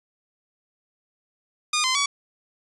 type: tone with pitch steps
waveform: 10% pulse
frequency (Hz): 1221 / 1034 / 1133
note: D#6 / C6 / C#6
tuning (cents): -33 / -21 / +37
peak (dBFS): -12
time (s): 1.73-2.06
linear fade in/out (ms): 5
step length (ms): 110
effects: resampled to 24000 Hz